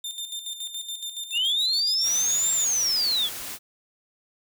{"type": "tone with tremolo", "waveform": "sawtooth", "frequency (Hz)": 3606, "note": "A7", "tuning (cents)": 42, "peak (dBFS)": -27, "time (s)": [0.04, 2.65], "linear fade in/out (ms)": 5, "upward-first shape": "square", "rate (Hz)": 7.1, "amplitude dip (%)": 60}
{"type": "linear two-way sweep", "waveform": "sine", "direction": "up then down", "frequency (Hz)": [2637, 7459, 3187], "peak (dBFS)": -21, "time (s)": [1.32, 3.3], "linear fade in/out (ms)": 50, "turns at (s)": 2.52}
{"type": "noise", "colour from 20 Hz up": "white", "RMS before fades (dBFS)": -35, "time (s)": [2.02, 3.59], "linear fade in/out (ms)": 50}
{"effects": []}